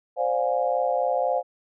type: chord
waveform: sine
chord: D half-diminished seventh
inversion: third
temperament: equal with one note detuned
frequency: 523.3 / 587.3 / 709 / 830.6 Hz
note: C5 / D5 / F5 / Ab5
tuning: 0 / 0 / +26 / 0 cents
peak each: -25 / -28 / -25 / -30 dBFS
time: 0.16-1.43 s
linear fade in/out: 50 ms
effects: none